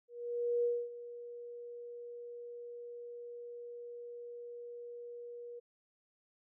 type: tone with ADSR envelope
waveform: sine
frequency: 478.4 Hz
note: A#4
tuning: 45 cents sharp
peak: -28 dBFS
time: 0.08-5.6 s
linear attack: 560 ms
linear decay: 250 ms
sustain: -16 dB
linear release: 15 ms
effects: none